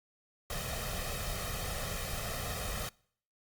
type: noise with comb filter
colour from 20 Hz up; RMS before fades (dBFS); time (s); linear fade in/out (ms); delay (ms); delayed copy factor
pink; -37; 0.5-2.89; 2; 1.6; +0.7
effects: noise-tail reverb RT60 0.6 s tail -25 dB re dry + Opus 48 kbps